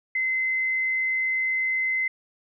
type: tone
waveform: sine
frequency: 2056 Hz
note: C7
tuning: 31 cents flat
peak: -22 dBFS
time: 0.15-2.08 s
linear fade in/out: 5 ms
effects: none